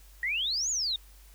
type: exponential two-way sweep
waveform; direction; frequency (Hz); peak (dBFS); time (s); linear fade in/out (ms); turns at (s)
sine; up then down; 1864.7 to 7040 to 3611; -27; 0.23-0.96; 2; 0.7
effects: added 49 Hz sine -51 dBFS peak until 1.34 s + white hiss -59 dBFS RMS until 1.34 s